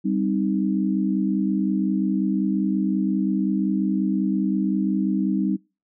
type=chord; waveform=sine; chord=C minor; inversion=second; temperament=equal; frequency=196 / 261.6 / 311.1 Hz; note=G3 / C4 / Eb4; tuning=0 / 0 / 0 cents; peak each=-22 / -26 / -25 dBFS; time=0.04-5.57 s; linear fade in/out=20 ms; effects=noise-tail reverb RT60 0.3 s tail -26 dB re dry